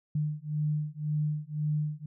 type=beating tone pair; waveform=sine; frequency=150 / 151.9 Hz; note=D3 / D#3; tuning=+37 / -41 cents; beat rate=1.9 Hz; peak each=-31 dBFS; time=0.15-2.06 s; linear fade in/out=5 ms; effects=none